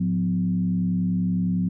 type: tone with frequency modulation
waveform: sine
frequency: 180 Hz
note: F#3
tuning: 47 cents flat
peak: -20 dBFS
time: 0-1.69 s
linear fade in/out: 10 ms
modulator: 70.8 Hz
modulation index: 0.67
effects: none